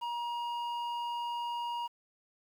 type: tone with low-pass filter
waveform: square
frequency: 950 Hz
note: A#5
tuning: 33 cents sharp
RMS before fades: -36 dBFS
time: 0.01-1.88 s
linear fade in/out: 20 ms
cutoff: 2700 Hz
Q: 0.91
effects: 10-bit